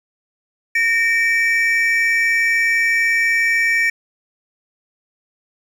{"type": "tone pair together", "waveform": "triangle", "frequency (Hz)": [1837, 2313], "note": ["A#6", "D7"], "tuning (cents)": [-26, -27], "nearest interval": "major third", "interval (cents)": 399, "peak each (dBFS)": -15, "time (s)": [0.75, 3.9], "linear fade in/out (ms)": 5, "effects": ["8-bit"]}